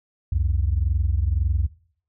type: tone pair together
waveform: sine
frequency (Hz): 65.3 / 87.17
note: C2 / F2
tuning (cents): -3 / -3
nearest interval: perfect fourth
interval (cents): 500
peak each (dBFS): -21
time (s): 0.32-1.67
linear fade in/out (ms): 5
effects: noise-tail reverb RT60 0.5 s tail -17 dB re dry + tanh soft clip ceiling -12 dBFS